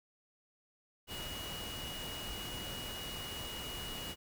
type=tone in noise; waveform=sine; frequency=2899 Hz; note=F#7; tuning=36 cents flat; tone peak=-44 dBFS; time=1.07-4.16 s; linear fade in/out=50 ms; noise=pink; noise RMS=-44 dBFS; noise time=1.07-4.16 s; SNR=-3 dB; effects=none